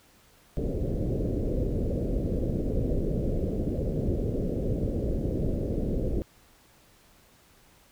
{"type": "low-pass noise", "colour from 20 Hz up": "pink", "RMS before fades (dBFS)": -28, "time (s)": [0.57, 6.22], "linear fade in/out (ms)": 0, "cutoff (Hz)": 560, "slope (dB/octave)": 48, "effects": ["pink hiss -59 dBFS RMS until 7.91 s"]}